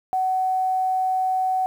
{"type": "tone with quantisation", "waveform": "sine", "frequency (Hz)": 750, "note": "F#5", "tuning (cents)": 23, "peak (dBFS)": -19, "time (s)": [0.13, 1.66], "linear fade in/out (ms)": 0, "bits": 8, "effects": []}